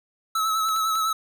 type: tone with vibrato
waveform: square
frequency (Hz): 1300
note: E6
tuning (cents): -24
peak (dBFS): -22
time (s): 0.35-1.13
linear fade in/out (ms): 5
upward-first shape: sine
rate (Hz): 9.9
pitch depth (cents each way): 33
type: clicks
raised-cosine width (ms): 0.2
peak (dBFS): -24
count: 3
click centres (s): 0.688 / 0.763 / 0.955
effects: none